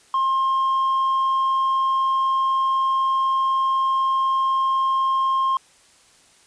sine tone with tanh clipping, 1064 Hz, C6, 29 cents sharp, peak -18 dBFS, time 0.14-5.57 s, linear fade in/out 2 ms, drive 2 dB, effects white hiss -54 dBFS RMS until 6.46 s + resampled to 22050 Hz

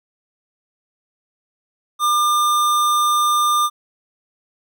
square tone, 1200 Hz, D6, 37 cents sharp, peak -15 dBFS, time 1.99-3.7 s, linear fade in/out 50 ms, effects none

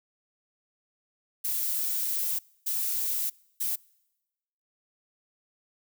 violet noise bursts at uneven times, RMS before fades -29 dBFS, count 3, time 1.44-2.39 / 2.66-3.3 / 3.6-3.76 s, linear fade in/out 10 ms, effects noise-tail reverb RT60 1.0 s tail -26 dB re dry

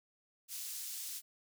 pink high-pass noise, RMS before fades -43 dBFS, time 0.48-1.22 s, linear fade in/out 50 ms, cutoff 5700 Hz, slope 12 dB/octave, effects none

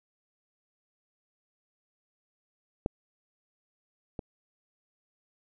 clicks, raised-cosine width 2 ms, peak -14 / -22 dBFS, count 2, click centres 2.861 / 4.192 s, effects none

